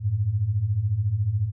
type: beating tone pair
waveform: sine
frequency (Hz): 93.7 / 107.7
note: F#2 / A2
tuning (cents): +22 / -37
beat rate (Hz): 14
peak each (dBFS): -27 / -22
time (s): 0-1.52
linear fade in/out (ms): 50
effects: none